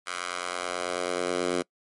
10% pulse tone with high-pass filter sweep, 89.2 Hz, F2, 37 cents sharp, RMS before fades -30 dBFS, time 0.06-1.63 s, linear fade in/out 20 ms, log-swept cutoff 1300 to 310 Hz, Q 1.2, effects noise-tail reverb RT60 0.1 s tail -24 dB re dry + MP3 48 kbps

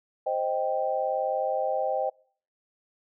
sine chord, C minor, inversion none, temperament equal, 523.3 / 622.3 / 784 Hz, C5 / Eb5 / G5, 0 / 0 / 0 cents, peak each -29 dBFS, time 0.26-2.1 s, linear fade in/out 10 ms, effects noise-tail reverb RT60 0.5 s tail -25 dB re dry

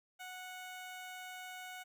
15% pulse tone, 737 Hz, F#5, 7 cents flat, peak -39 dBFS, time 0.19-1.84 s, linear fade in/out 20 ms, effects none

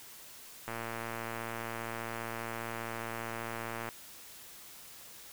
click train, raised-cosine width 0.5 ms, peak -23 dBFS, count 370, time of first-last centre 0.68-3.889 s, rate 115 Hz, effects white hiss -51 dBFS RMS until 5.32 s

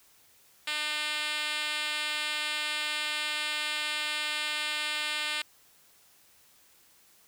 5% pulse tone with band-pass filter, 301.4 Hz, D4, 45 cents sharp, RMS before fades -32 dBFS, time 0.67-5.42 s, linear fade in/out 5 ms, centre 3700 Hz, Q 0.81, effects white hiss -61 dBFS RMS until 7.27 s

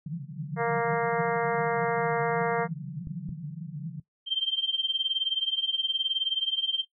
white band-pass noise, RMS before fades -36 dBFS, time 0.06-4 s, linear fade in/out 5 ms, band 140 to 180 Hz, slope 96 dB/octave
harmonic tone, 233.1 Hz, A#3, in tune, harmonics 2 / 3 / 4 / 5 / 6 / 7 / 8 / 9, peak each -27 / -31 / -33 / -35 / -37 / -38 / -39 / -40 dBFS, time 0.56-2.68 s, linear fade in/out 50 ms
clicks, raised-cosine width 5 ms, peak -25 dBFS, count 2, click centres 3.072 / 3.291 s
sine tone with tremolo, 3147 Hz, G7, 6 cents sharp, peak -20 dBFS, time 4.26-6.85 s, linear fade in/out 50 ms, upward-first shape triangle, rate 19 Hz, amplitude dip 100%
effects noise-tail reverb RT60 0.1 s tail -17 dB re dry

